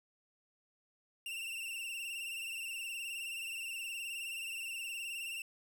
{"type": "tone with vibrato", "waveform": "45% pulse", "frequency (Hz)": 2721, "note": "F7", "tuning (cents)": -46, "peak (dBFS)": -39, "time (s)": [1.26, 5.42], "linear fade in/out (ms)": 2, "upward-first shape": "sine", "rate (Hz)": 19, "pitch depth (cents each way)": 60, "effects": []}